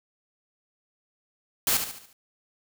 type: noise with echo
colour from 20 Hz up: white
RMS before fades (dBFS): -23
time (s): 1.67-1.77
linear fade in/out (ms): 2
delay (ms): 72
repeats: 5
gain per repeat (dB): -7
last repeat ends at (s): 2.13
effects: none